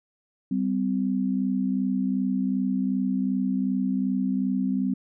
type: tone pair together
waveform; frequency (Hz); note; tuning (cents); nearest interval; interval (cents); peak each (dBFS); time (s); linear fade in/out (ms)
sine; 194.35 / 257; G3 / C4; -15 / -31; perfect fourth; 484; -25; 0.51-4.94; 5
effects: none